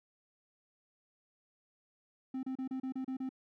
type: tone bursts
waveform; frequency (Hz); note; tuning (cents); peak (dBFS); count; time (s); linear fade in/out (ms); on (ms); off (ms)
triangle; 261.6; C4; 0; -33; 8; 2.34-3.292; 5; 91; 32
effects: none